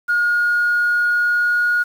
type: tone with pitch glide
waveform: sine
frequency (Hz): 1432 to 1442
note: F6 to F#6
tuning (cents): +43 to -45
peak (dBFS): -13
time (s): 0.08-1.84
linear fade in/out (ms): 20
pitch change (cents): +12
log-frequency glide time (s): 0.23-1.63
effects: tanh soft clip ceiling -10 dBFS + 7-bit